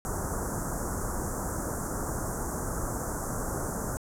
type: band-stop noise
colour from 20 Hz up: pink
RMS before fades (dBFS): -32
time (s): 0.05-3.97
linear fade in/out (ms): 0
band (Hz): 1500 to 6400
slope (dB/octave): 48
effects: low-pass 11000 Hz 12 dB/octave